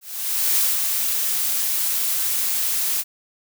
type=noise with ADSR envelope; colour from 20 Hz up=blue; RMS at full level=-18 dBFS; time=0.01-3.04 s; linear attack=570 ms; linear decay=190 ms; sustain=-4 dB; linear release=43 ms; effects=none